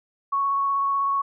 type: tone with vibrato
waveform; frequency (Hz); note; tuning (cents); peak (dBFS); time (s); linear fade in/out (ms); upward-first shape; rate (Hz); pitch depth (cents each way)
sine; 1108.7; C#6; 0; -20; 0.32-1.22; 10; sine; 16; 9
effects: none